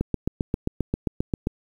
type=click train; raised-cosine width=3 ms; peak=-10 dBFS; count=12; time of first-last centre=0.01-1.471 s; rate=7.53 Hz; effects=8-bit